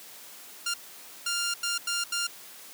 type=tone bursts at uneven times; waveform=10% pulse; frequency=1396.9 Hz; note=F6; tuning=in tune; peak=-19 dBFS; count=5; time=0.66-0.74 / 1.26-1.54 / 1.63-1.78 / 1.87-2.04 / 2.12-2.27 s; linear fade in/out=5 ms; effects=white hiss -47 dBFS RMS until 2.73 s + high-pass 200 Hz 12 dB/octave

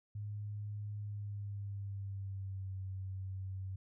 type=tone with pitch glide; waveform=sine; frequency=103.83 to 95.21 Hz; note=G#2 to G2; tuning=0 to -50 cents; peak=-39 dBFS; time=0.15-3.76 s; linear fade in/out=5 ms; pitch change=-150 cents; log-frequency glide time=0.98-2.76 s; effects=none

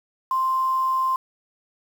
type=tone with quantisation; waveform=sine; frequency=1046.5 Hz; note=C6; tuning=in tune; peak=-19 dBFS; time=0.31-1.16 s; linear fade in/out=2 ms; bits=7; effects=none

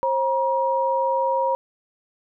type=tone pair together; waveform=sine; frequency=533.7 / 953 Hz; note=C5 / A#5; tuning=+34 / +38 cents; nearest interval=minor seventh; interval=1004 cents; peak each=-22 / -21 dBFS; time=0.03-1.55 s; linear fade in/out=0 ms; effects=none

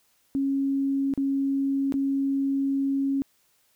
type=tone with dropouts; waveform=sine; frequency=274.2 Hz; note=C#4; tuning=19 cents flat; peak=-22 dBFS; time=0.35-3.22 s; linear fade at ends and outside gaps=0 ms; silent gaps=1.138-1.176 / 1.923-1.94 s; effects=white hiss -66 dBFS RMS until 3.75 s

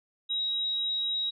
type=tone; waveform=sine; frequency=3824 Hz; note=A#7; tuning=43 cents sharp; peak=-27 dBFS; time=0.29-1.31 s; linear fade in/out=20 ms; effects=none

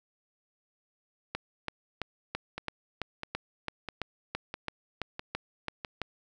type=two click trains; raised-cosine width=0.3 ms; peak=-16 / -20 dBFS; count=15 / 6; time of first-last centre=1.35-6.017 / 2.58-5.848 s; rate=3 / 1.53 Hz; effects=none

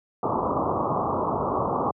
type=low-pass noise; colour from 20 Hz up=white; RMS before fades=-25 dBFS; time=0.23-1.91 s; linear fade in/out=2 ms; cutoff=1200 Hz; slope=96 dB/octave; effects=high-pass 100 Hz 12 dB/octave

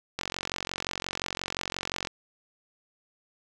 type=click train; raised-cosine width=0.2 ms; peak=-13 dBFS; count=87; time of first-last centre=0.19-2.072 s; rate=45.7 Hz; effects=none

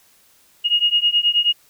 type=beating tone pair; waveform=sine; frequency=2862 / 2871.4 Hz; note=F7 / F7; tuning=+42 / +47 cents; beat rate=9.4 Hz; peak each=-18 / -17 dBFS; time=0.64-1.53 s; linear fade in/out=20 ms; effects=white hiss -55 dBFS RMS until 1.69 s

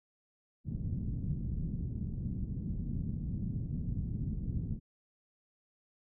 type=low-pass noise; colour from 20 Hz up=white; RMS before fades=-36 dBFS; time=0.64-4.8 s; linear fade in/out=50 ms; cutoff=190 Hz; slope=24 dB/octave; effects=none

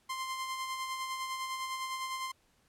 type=tone with tremolo; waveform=sawtooth; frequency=1046.5 Hz; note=C6; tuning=in tune; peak=-30 dBFS; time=0.09-2.32 s; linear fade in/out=10 ms; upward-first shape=sine; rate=9.9 Hz; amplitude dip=40%; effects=pink hiss -70 dBFS RMS until 2.68 s + low-pass 12000 Hz 12 dB/octave

